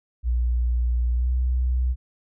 sine tone with pitch glide, 60.1 to 62.54 Hz, B1 to B1, -46 to +22 cents, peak -19 dBFS, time 0.23-1.96 s, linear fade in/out 50 ms, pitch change +68 cents, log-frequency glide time 1.15-1.3 s, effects none

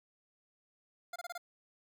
25% pulse tone bursts, 700 Hz, F5, 4 cents sharp, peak -36 dBFS, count 5, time 1.13-1.379 s, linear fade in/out 5 ms, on 29 ms, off 26 ms, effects none

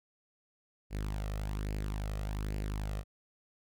sawtooth tone with flanger, 51.4 Hz, G#1, 17 cents flat, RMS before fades -36 dBFS, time 0.9-3.04 s, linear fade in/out 50 ms, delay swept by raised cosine 0.41 to 1.61 ms, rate 1.2 Hz, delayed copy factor +0.55, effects none

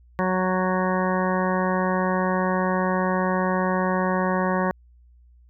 harmonic tone, 185 Hz, F#3, in tune, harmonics 1 / 2 / 3 / 4 / 5 / 6 / 8 / 9 / 10, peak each -24 / -29 / -27 / -32 / -29 / -29 / -35 / -35 / -34 dBFS, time 0.19-4.71 s, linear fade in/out 0 ms, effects added 60 Hz sine -50 dBFS peak until 5.49 s

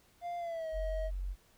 triangle tone with pitch glide, 697 to 635.5 Hz, F5 to D#5, -4 to +36 cents, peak -34 dBFS, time 0.21-1.11 s, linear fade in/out 50 ms, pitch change -160 cents, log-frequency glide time 0.38-0.69 s
sine tone, 46.25 Hz, F#1, in tune, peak -34 dBFS, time 0.72-1.36 s, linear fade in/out 50 ms
effects pink hiss -66 dBFS RMS until 1.57 s

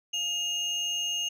sine tone pair together, 2843 / 6382 Hz, F7 / G8, +30 / +30 cents, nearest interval octave + major second, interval 1400 cents, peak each -27 / -32 dBFS, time 0.13-1.29 s, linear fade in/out 10 ms, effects tanh soft clip ceiling -24 dBFS

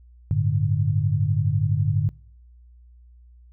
sine chord, G suspended second, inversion none, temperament equal, 98 / 110 / 146.83 Hz, G2 / A2 / D3, 0 / 0 / 0 cents, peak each -23 dBFS, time 0.31-2.09 s, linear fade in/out 0 ms, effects noise-tail reverb RT60 0.6 s tail -24 dB re dry + added 60 Hz sine -47 dBFS peak until 3.52 s

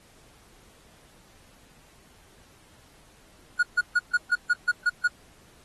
triangle tone bursts, 1446 Hz, F#6, 40 cents flat, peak -16 dBFS, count 9, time 3.59-5.079 s, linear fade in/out 10 ms, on 41 ms, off 140 ms, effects pink hiss -57 dBFS RMS until 5.64 s + AAC 32 kbps

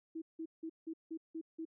sine tone bursts, 323.9 Hz, E4, 30 cents flat, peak -39 dBFS, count 7, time 0.15-1.653 s, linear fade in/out 10 ms, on 69 ms, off 170 ms, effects none

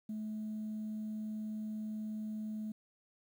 sine tone, 215.4 Hz, A3, 37 cents flat, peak -36 dBFS, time 0.09-2.72 s, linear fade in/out 5 ms, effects tanh soft clip ceiling -34 dBFS + 11-bit

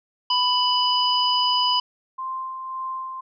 harmonic tone, 993 Hz, B5, 9 cents sharp, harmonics 1 / 3 / 5, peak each -21 / -22 / -24 dBFS, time 0.3-1.8 s, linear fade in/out 5 ms
sine tone with tremolo, 1046.5 Hz, C6, in tune, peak -26 dBFS, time 2.18-3.21 s, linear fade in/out 10 ms, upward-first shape sine, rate 1.8 Hz, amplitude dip 40%
effects none

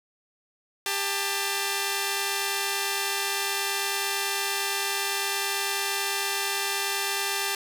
5% pulse tone pair together, 397.4 / 884 Hz, G4 / A5, +24 / +8 cents, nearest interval octave + major second, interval 1384 cents, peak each -17 dBFS, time 0.86-7.55 s, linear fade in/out 2 ms, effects none

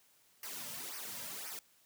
white noise with flanger, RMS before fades -44 dBFS, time 0.43-1.59 s, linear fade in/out 2 ms, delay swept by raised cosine 0.26 to 2.76 ms, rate 1.9 Hz, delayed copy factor -0.75, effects white hiss -68 dBFS RMS until 1.85 s + high-pass 60 Hz 12 dB/octave

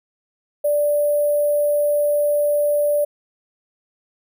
sine tone with sample-and-hold, 587.3 Hz, D5, in tune, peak -15 dBFS, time 0.64-3.05 s, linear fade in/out 10 ms, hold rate 11025 Hz, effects none

